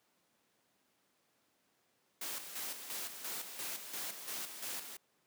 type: noise with tremolo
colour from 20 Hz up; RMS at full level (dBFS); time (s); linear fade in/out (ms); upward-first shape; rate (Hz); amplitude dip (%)
white; -41; 2.21-4.97; 5; square; 2.9; 55
effects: pink hiss -75 dBFS RMS until 5.26 s + high-pass 200 Hz 12 dB/octave